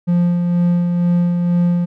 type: tone with tremolo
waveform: triangle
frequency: 174.61 Hz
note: F3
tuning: in tune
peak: -9 dBFS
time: 0.07-1.86 s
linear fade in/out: 20 ms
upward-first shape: sine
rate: 2.1 Hz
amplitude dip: 35%
effects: none